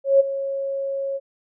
sine tone with ADSR envelope, 548 Hz, C#5, 20 cents flat, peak -9 dBFS, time 0.04-1.2 s, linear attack 160 ms, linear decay 17 ms, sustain -14 dB, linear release 40 ms, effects none

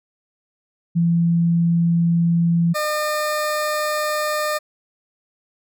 sine / 20% pulse tone pair in turn, 169.2 / 605.6 Hz, E3 / D#5, +45 / -47 cents, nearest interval octave + minor seventh, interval 2208 cents, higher second, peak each -14 / -15 dBFS, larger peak first, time 0.95-2.74 / 2.74-4.59 s, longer second, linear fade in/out 20 ms, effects none

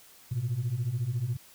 sine beating tone pair, 111.4 / 125.4 Hz, A2 / B2, +22 / +27 cents, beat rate 14 Hz, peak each -31 / -28 dBFS, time 0.31-1.37 s, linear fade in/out 10 ms, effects tanh soft clip ceiling -23 dBFS + white hiss -55 dBFS RMS until 1.54 s

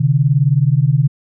sine beating tone pair, 130.81 / 149.81 Hz, C3 / D3, 0 / +35 cents, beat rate 19 Hz, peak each -13 dBFS, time 0-1.08 s, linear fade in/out 10 ms, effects none

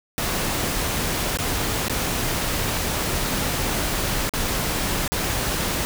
pink noise with dropouts, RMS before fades -24 dBFS, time 0.18-5.85 s, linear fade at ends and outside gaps 0 ms, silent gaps 1.372-1.387 / 1.883-1.897 / 4.294-4.337 / 5.078-5.12 s, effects none

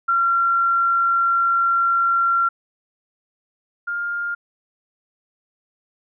sine tone pair in turn, 1371 / 1405.5 Hz, F6 / F6, -32 / +11 cents, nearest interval unison, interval 43 cents, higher second, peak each -15 / -22 dBFS, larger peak first, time 0.08-2.49 / 3.87-4.35 s, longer first, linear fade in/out 10 ms, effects none

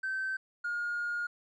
triangle tone pair in turn, 1545 / 1425.7 Hz, G6 / F6, -26 / +35 cents, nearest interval minor second, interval 139 cents, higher first, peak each -28 dBFS, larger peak neither, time 0.03-0.37 / 0.64-1.27 s, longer second, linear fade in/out 10 ms, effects tanh soft clip ceiling -28 dBFS + resampled to 22050 Hz

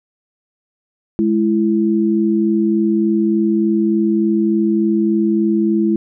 sine tone pair together, 210 / 333.4 Hz, G#3 / E4, +19 / +20 cents, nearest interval minor sixth, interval 801 cents, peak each -15 dBFS, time 1.19-5.96 s, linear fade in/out 0 ms, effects none

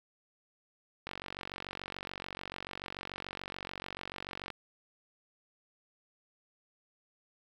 click train, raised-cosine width 0.3 ms, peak -23 dBFS, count 162, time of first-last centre 1.07-4.503 s, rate 46.9 Hz, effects 9-bit

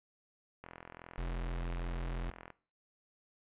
click train, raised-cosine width 0.5 ms, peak -32 dBFS, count 80, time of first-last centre 0.64-2.503 s, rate 42.4 Hz
square tone, 43.12 Hz, F1, 21 cents flat, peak -36 dBFS, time 1.18-2.3 s, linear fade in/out 0 ms
effects noise-tail reverb RT60 0.4 s tail -20 dB re dry + resampled to 8000 Hz

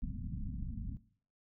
pink low-pass noise, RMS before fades -40 dBFS, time 0.02-0.97 s, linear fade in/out 0 ms, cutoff 260 Hz, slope 96 dB/octave, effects noise-tail reverb RT60 0.5 s tail -17 dB re dry

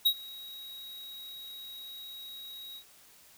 square tone with ADSR envelope, 3816 Hz, A#7, 40 cents sharp, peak -20 dBFS, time 0.05-2.84 s, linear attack 13 ms, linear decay 70 ms, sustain -23 dB, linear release 78 ms, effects white hiss -58 dBFS RMS until 3.37 s

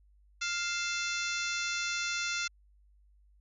harmonic tone with a mistuned harmonic, 698.5 Hz, F5, in tune, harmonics 2 / 3 / 4 / 5 / 6 / 7 / 8 / 9 / 10, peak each -36 / -39 / -38 / -41 / -41 / -45 / -41 / -43 / -45 dBFS, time 0.41-2.48 s, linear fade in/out 10 ms, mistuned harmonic 4, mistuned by -86 cents, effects added 50 Hz sine -60 dBFS peak until 3.4 s

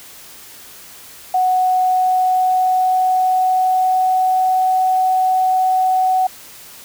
sine tone with pitch glide, 740 to 747.3 Hz, F#5 to F#5, 0 to +17 cents, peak -12 dBFS, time 1.34-6.27 s, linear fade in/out 5 ms, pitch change +17 cents, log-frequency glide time 1.76-4.73 s, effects white hiss -39 dBFS RMS until 6.84 s

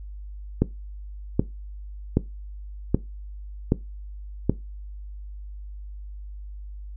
click train, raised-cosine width 3 ms, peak -5 dBFS, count 6, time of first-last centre 0.62-4.496 s, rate 1.29 Hz, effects noise-tail reverb RT60 0.2 s tail -17 dB re dry + added 50 Hz sine -35 dBFS peak until 6.96 s

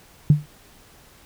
sine tone with exponential decay, 148.6 Hz, D3, 21 cents sharp, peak -6 dBFS, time 0.3-0.46 s, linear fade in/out 2 ms, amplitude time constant 34 ms, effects tanh soft clip ceiling -2 dBFS + pink hiss -51 dBFS RMS until 1.25 s

